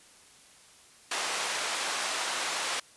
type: band-pass noise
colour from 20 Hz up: pink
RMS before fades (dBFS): -32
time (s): 1.11-2.8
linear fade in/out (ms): 5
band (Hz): 770 to 9300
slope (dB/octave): 12
effects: white hiss -56 dBFS RMS until 2.96 s + resampled to 24000 Hz